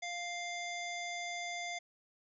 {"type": "harmonic tone", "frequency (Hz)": 698.5, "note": "F5", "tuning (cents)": 0, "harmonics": [1, 3, 5, 7, 9, 10], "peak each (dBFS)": [-42, -41, -47, -52, -50, -54], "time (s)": [0.02, 1.79], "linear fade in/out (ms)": 10, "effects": []}